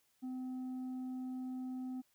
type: tone with tanh clipping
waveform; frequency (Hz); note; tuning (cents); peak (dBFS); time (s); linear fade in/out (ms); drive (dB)
sine; 256; C4; -38; -40; 0.22-2.02; 20; 4
effects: white hiss -75 dBFS RMS until 2.14 s